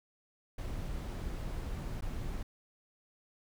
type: noise with dropouts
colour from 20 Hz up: brown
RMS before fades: -38 dBFS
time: 0.58-2.43 s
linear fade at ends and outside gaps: 5 ms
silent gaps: 2.009-2.021 s
effects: none